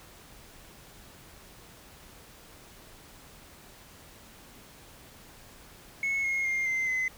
sine tone with pitch steps, 2193 / 2154 / 2116 / 2078 / 2041 Hz, C#7 / C7 / C7 / C7 / C7, -19 / +50 / +19 / -12 / -44 cents, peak -24 dBFS, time 6.03-7.08 s, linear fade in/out 2 ms, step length 210 ms, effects tanh soft clip ceiling -25 dBFS + pink hiss -52 dBFS RMS until 7.17 s

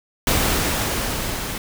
pink noise with level ramp, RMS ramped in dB -18 to -28 dBFS, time 0.27-1.58 s, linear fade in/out 2 ms, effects none

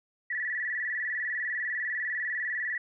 sine tone with vibrato, 1838 Hz, A#6, 25 cents flat, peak -29 dBFS, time 0.3-2.78 s, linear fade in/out 5 ms, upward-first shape square, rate 20 Hz, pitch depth 90 cents each way, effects none

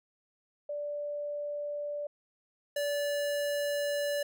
sine / square tone pair in turn, 585 / 578.6 Hz, D5 / D5, -7 / -26 cents, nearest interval unison, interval 19 cents, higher first, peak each -33 / -30 dBFS, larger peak second, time 0.69-2.07 / 2.76-4.23 s, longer second, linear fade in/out 5 ms, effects none

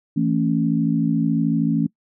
sine chord, A major, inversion second, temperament equal with one note detuned, 164.81 / 223.7 / 277.2 Hz, E3 / A3 / C#4, 0 / +29 / 0 cents, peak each -21 dBFS, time 0.16-1.87 s, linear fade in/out 10 ms, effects noise-tail reverb RT60 0.1 s tail -24 dB re dry

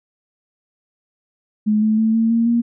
sine tone with pitch steps, 212.6 / 216.9 / 221.4 / 225.9 / 230.5 / 235.2 Hz, G#3 / A3 / A3 / A3 / A#3 / A#3, +41 / -25 / +11 / +46 / -19 / +16 cents, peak -13 dBFS, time 1.66-2.62 s, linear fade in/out 20 ms, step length 160 ms, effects none

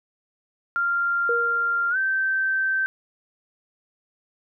sine tone with pitch glide, 1391 to 1552.4 Hz, F6 to G6, -7 to -17 cents, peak -20 dBFS, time 0.76-2.86 s, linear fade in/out 0 ms, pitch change +190 cents, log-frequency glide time 1.9-1.97 s
sine tone with exponential decay, 471.6 Hz, A#4, 20 cents sharp, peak -21 dBFS, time 1.29-2.03 s, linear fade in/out 2 ms, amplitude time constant 160 ms
effects none

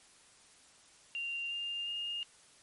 sine tone with pitch steps, 2777 / 2804 / 2832 Hz, F7 / F7 / F7, -10 / +6 / +23 cents, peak -35 dBFS, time 1.15-2.23 s, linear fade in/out 0 ms, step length 360 ms, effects white hiss -61 dBFS RMS until 2.62 s + MP3 48 kbps

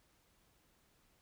silence, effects pink hiss -72 dBFS RMS until 1.21 s

